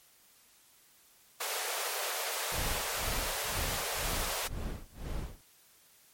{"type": "high-pass noise", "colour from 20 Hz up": "pink", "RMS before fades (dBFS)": -35, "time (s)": [1.4, 4.48], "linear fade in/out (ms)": 10, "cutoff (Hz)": 440, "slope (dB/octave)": 48}
{"type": "noise with tremolo", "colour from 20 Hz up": "brown", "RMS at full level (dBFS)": -35, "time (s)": [2.52, 5.41], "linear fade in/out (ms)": 2, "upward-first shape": "sine", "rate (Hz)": 2, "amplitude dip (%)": 95}
{"effects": ["white hiss -62 dBFS RMS until 6.13 s", "MP3 64 kbps"]}